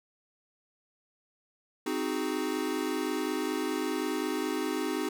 square chord, Ab dominant seventh, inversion first, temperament equal, 261.6 / 311.1 / 370 / 415.3 Hz, C4 / Eb4 / Gb4 / Ab4, 0 / 0 / 0 / 0 cents, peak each -36 / -34 / -36 / -37 dBFS, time 1.86-5.09 s, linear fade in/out 5 ms, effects none

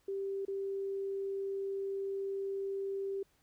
sine tone with dropouts, 392 Hz, G4, in tune, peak -34 dBFS, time 0.08-3.23 s, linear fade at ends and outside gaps 5 ms, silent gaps 0.452-0.48 s, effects pink hiss -72 dBFS RMS until 3.42 s

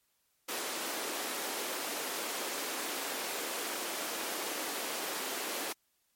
pink high-pass noise, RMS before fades -37 dBFS, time 0.48-5.73 s, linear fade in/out 10 ms, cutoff 300 Hz, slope 24 dB/octave, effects white hiss -75 dBFS RMS until 6.15 s + MP3 64 kbps

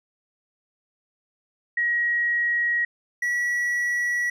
sine / triangle tone pair in turn, 1900 / 1935.4 Hz, A#6 / B6, +33 / -36 cents, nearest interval unison, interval 31 cents, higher second, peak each -20 dBFS, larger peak neither, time 1.77-2.85 / 3.22-4.3 s, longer neither, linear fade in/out 5 ms, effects none

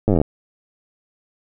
slowing click train, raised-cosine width 2 ms, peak -4 dBFS, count 13, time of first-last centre 0.08-0.215 s, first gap 9 ms, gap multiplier 1.04, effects none

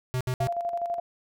square tone bursts, 127.5 Hz, C3, 44 cents flat, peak -26 dBFS, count 3, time 0.14-0.471 s, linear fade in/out 0 ms, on 67 ms, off 65 ms
sine tone with tremolo, 690 Hz, F5, 21 cents flat, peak -25 dBFS, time 0.4-1 s, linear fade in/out 5 ms, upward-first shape square, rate 12 Hz, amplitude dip 50%
effects none

